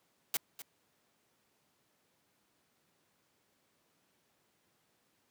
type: noise with echo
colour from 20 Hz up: white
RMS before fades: -32 dBFS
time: 0.34-0.37 s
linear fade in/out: 2 ms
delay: 250 ms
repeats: 1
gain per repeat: -14 dB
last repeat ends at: 0.62 s
effects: pink hiss -74 dBFS RMS until 5.3 s + high-pass 150 Hz 12 dB/octave